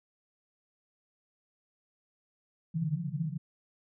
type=band-pass noise; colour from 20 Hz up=white; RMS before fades=-33 dBFS; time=2.74-3.38 s; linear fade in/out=10 ms; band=140 to 170 Hz; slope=96 dB/octave; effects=none